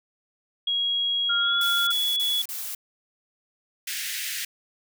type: tone with pitch glide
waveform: sine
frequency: 3300 to 3389 Hz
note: G#7 to G#7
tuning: -12 to +34 cents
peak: -22 dBFS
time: 0.67-2.42 s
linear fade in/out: 5 ms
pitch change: +46 cents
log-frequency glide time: 1.4-1.56 s
type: tone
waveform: sine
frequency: 1396.9 Hz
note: F6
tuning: in tune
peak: -24 dBFS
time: 1.29-1.92 s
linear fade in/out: 10 ms
type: noise bursts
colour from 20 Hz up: blue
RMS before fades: -33 dBFS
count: 4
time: 1.61-2.749 s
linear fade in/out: 2 ms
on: 260 ms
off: 33 ms
type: high-pass noise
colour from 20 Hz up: pink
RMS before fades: -31 dBFS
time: 3.87-4.45 s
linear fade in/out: 5 ms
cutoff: 1700 Hz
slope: 48 dB/octave
effects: none